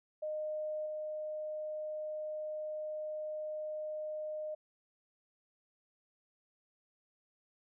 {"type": "tone with level steps", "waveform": "sine", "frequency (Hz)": 614, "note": "D#5", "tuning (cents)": -23, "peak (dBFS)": [-35, -37], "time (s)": [0.22, 4.55], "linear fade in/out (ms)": 10, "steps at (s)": 0.86, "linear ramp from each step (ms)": 2, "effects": []}